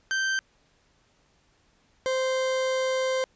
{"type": "tone pair in turn", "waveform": "40% pulse", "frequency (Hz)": [1560, 520.9], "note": ["G6", "C5"], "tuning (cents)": [-9, -8], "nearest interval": "octave + perfect fifth", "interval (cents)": 1899, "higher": "first", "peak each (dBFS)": -23, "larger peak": "neither", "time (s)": [[0.11, 0.39], [2.06, 3.24]], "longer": "second", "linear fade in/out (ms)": 0, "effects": ["pink hiss -65 dBFS RMS until 3.35 s", "resampled to 16000 Hz"]}